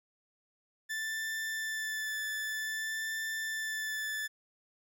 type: tone with vibrato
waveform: 40% pulse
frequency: 1759 Hz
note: A6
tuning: 1 cent flat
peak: -33 dBFS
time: 0.89-4.28 s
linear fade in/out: 20 ms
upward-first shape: sine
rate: 0.53 Hz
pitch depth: 14 cents each way
effects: none